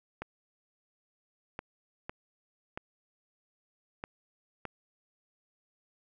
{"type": "clicks", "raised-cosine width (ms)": 0.5, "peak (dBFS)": -22, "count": 6, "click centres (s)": [0.22, 1.591, 2.095, 2.775, 4.039, 4.653], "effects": []}